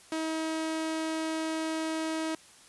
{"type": "tone", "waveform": "sawtooth", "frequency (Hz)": 319.1, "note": "D#4", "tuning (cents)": 44, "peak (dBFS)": -26, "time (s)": [0.12, 2.35], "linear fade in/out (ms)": 2, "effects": ["white hiss -55 dBFS RMS until 2.68 s", "resampled to 24000 Hz"]}